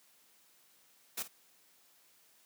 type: noise with echo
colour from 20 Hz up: white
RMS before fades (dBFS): -37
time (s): 1.17-1.23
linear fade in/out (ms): 10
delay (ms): 51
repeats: 1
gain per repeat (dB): -14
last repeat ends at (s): 1.281
effects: white hiss -66 dBFS RMS until 2.45 s + high-pass 150 Hz 12 dB/octave